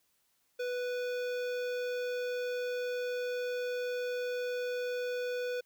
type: tone with notch filter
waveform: square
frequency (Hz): 493.9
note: B4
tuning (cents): 0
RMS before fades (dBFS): -35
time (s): 0.59-5.61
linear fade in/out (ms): 10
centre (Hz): 9900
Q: 0.51
effects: white hiss -74 dBFS RMS until 5.65 s